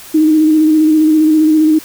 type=tone with vibrato; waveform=sine; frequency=311.1 Hz; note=D#4; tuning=in tune; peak=-6 dBFS; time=0.14-1.79 s; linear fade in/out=10 ms; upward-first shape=square; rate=15 Hz; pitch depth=23 cents each way; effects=white hiss -34 dBFS RMS until 1.84 s